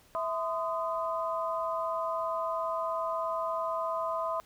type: tone cluster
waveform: sine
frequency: 655 / 1023 / 1240 Hz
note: E5 / C6 / D#6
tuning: -11 / -39 / -6 cents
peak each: -33 / -33 / -36 dBFS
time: 0.15-4.4 s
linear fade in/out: 0 ms
effects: pink hiss -61 dBFS RMS until 4.45 s